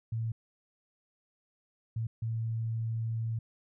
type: tone bursts at uneven times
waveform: sine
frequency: 113.3 Hz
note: A#2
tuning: 49 cents flat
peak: -30 dBFS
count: 3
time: 0.12-0.32 / 1.96-2.07 / 2.22-3.39 s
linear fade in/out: 5 ms
effects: none